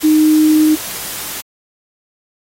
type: tone in noise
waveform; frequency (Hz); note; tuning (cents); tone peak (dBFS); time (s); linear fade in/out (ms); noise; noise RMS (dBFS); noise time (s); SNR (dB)
sine; 308.9; D#4; -12; -7; 0.03-0.76; 20; white; -25; 0-1.42; +15
effects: AAC 48 kbps